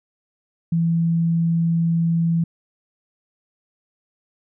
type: tone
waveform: sine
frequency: 166.7 Hz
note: E3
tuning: 20 cents sharp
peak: -16 dBFS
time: 0.72-2.44 s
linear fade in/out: 5 ms
effects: none